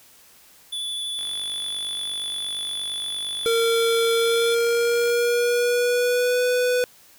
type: tone with vibrato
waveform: square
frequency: 3457 Hz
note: A7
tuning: 31 cents flat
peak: -27 dBFS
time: 0.72-4.55 s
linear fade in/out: 10 ms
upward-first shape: sine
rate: 12 Hz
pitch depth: 9 cents each way
type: click train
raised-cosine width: 0.2 ms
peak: -24 dBFS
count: 191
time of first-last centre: 1.19-5.099 s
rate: 48.6 Hz
type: tone with pitch glide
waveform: square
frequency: 460 to 495.9 Hz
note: A#4 to B4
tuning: -23 to +7 cents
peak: -19 dBFS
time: 3.46-6.84 s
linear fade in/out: 0 ms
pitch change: +130 cents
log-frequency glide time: 4.14-6.43 s
effects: white hiss -52 dBFS RMS until 7.18 s